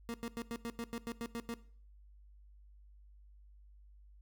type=tone bursts; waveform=30% pulse; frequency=233.1 Hz; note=A#3; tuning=in tune; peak=-35 dBFS; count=11; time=0.09-1.54 s; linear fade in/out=0 ms; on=50 ms; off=90 ms; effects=noise-tail reverb RT60 0.5 s tail -18 dB re dry + added 50 Hz sine -56 dBFS peak until 4.21 s